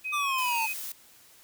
sine tone, 2523 Hz, D#7, 23 cents sharp, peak -30 dBFS, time 0.04-0.74 s, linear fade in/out 20 ms
square exponential sweep, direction down, 1202 to 880 Hz, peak -28 dBFS, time 0.12-0.67 s, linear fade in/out 20 ms
blue noise, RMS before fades -37 dBFS, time 0.38-0.92 s, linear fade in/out 2 ms
effects white hiss -56 dBFS RMS until 1.43 s

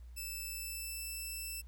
5% pulse tone with pitch glide, 2637 to 2658 Hz, E7 to E7, 0 to +14 cents, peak -32 dBFS, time 0.16-1.62 s, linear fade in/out 20 ms, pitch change +14 cents, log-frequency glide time 0.42-1.47 s, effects added 60 Hz sine -48 dBFS peak until 1.67 s + pink hiss -72 dBFS RMS until 1.67 s

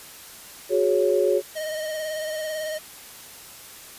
sine chord, F# suspended second, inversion none, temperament equal with one note detuned, 367 / 415.3 / 554.4 Hz, F#4 / G#4 / C#5, -14 / 0 / 0 cents, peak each -22 dBFS, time 0.69-1.42 s, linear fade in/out 50 ms
square tone with vibrato, 622.3 Hz, D#5, in tune, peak -28 dBFS, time 1.55-2.79 s, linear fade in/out 20 ms, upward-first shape sine, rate 18 Hz, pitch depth 32 cents each way
effects white hiss -43 dBFS RMS until 3.98 s + resampled to 32000 Hz

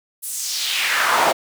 brown noise with high-pass filter sweep, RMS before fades -20 dBFS, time 0.22-1.33 s, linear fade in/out 20 ms, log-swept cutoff 11000 to 640 Hz, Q 2.1, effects none

